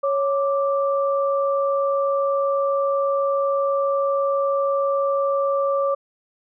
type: tone pair together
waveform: sine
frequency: 554 / 1173.9 Hz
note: C#5 / D6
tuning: -1 / -1 cents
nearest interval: octave + minor second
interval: 1300 cents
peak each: -19 / -24 dBFS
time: 0.03-5.95 s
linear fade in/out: 10 ms
effects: none